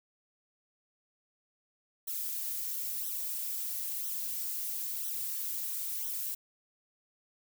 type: noise with flanger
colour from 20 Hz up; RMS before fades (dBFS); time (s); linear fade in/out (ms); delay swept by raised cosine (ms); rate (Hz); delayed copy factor
violet; -36; 2.07-6.35; 10; 0.42 to 6.12; 1; -0.8
effects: none